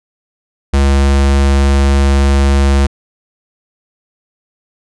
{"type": "tone", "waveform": "square", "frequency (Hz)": 69.1, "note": "C#2", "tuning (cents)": -5, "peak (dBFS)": -8, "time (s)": [0.73, 2.87], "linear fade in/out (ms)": 10, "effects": ["resampled to 22050 Hz"]}